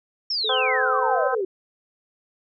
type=exponential sweep; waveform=sine; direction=down; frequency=5540 to 362.3 Hz; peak=-22 dBFS; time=0.3-1.45 s; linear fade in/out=5 ms
type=tone with pitch glide; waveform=sine; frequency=435.5 to 497.4 Hz; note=A4 to B4; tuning=-18 to +12 cents; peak=-28 dBFS; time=0.44-1.41 s; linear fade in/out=5 ms; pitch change=+230 cents; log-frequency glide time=1.01-1.29 s
type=harmonic tone; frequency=257.6 Hz; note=C4; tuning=27 cents flat; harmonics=2 / 3 / 4 / 5 / 6; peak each=-25 / -27 / -28 / -29 / -30 dBFS; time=0.49-1.35 s; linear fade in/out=5 ms
effects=none